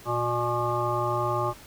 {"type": "harmonic tone with a mistuned harmonic", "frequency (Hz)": 120.2, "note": "B2", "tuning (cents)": -46, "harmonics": [1, 3, 5, 7, 9, 10], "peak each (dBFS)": [-31, -31, -31, -31, -31, -31], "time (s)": [0.05, 1.54], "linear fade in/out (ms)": 50, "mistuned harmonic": 1, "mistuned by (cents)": -20, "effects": ["pink hiss -48 dBFS RMS until 1.66 s"]}